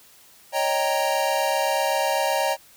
square chord, Eb dominant seventh, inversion third, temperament equal, 554.4 / 622.3 / 784 / 932.3 Hz, Db5 / Eb5 / G5 / Bb5, 0 / 0 / 0 / 0 cents, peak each -27 dBFS, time 0.52-2.57 s, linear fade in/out 50 ms, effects white hiss -52 dBFS RMS until 2.76 s

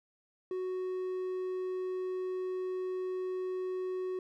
triangle tone, 370 Hz, F#4, in tune, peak -31 dBFS, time 0.51-4.19 s, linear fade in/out 2 ms, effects none

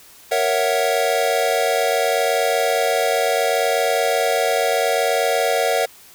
square chord, F# dominant seventh, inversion first, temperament equal, 466.2 / 554.4 / 659.3 / 740 Hz, A#4 / C#5 / E5 / F#5, 0 / 0 / 0 / 0 cents, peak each -23 dBFS, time 0.31-5.86 s, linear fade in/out 10 ms, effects white hiss -46 dBFS RMS until 6.14 s

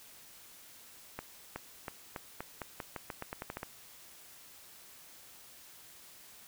accelerating click train, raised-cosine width 0.5 ms, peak -23 dBFS, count 15, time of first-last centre 1.19-3.631 s, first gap 370 ms, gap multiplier 0.87, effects white hiss -55 dBFS RMS until 6.47 s

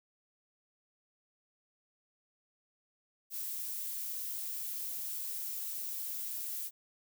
violet noise, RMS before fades -39 dBFS, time 3.3-6.71 s, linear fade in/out 50 ms, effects none

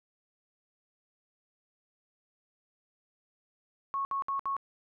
sine tone bursts, 1100 Hz, C#6, 14 cents flat, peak -29 dBFS, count 4, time 3.94-4.566 s, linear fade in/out 0 ms, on 110 ms, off 62 ms, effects none

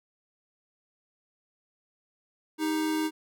square tone pair together, 313 / 399.7 Hz, D#4 / G4, +10 / +34 cents, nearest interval major third, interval 424 cents, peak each -27 / -37 dBFS, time 2.58-3.11 s, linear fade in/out 50 ms, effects none

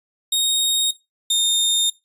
sawtooth tone pair in turn, 3729 / 3656 Hz, A#7 / A#7, 0 / -34 cents, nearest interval unison, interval 34 cents, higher first, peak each -13 dBFS, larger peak neither, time 0.32-0.91 / 1.3-1.9 s, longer second, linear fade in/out 5 ms, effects noise-tail reverb RT60 0.2 s tail -18 dB re dry + resampled to 32000 Hz

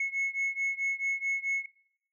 sine beating tone pair, 2187 / 2191.6 Hz, C#7 / C#7, -24 / -20 cents, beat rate 4.6 Hz, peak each -30 / -31 dBFS, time 0-1.66 s, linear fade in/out 5 ms, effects noise-tail reverb RT60 0.7 s tail -20 dB re dry + tanh soft clip ceiling -25 dBFS

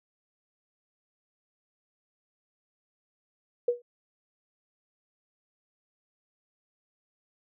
sine tone with exponential decay, 483 Hz, B4, 39 cents flat, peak -18 dBFS, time 3.68-3.82 s, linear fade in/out 5 ms, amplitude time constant 30 ms, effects none

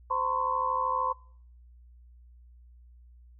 sine tone cluster, 516 / 914 / 1022 / 1095 Hz, C5 / A#5 / C6 / C#6, -24 / -34 / -41 / -22 cents, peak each -36 / -33 / -28 / -32 dBFS, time 0.1-1.13 s, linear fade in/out 10 ms, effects noise-tail reverb RT60 0.6 s tail -26 dB re dry + added 60 Hz sine -51 dBFS peak until 3.39 s

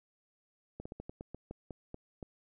slowing click train, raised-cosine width 2 ms, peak -29 dBFS, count 11, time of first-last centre 0.8-2.228 s, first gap 55 ms, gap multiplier 1.2, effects none

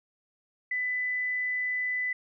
sine tone, 1998 Hz, B6, 20 cents sharp, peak -27 dBFS, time 0.71-2.13 s, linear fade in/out 5 ms, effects none

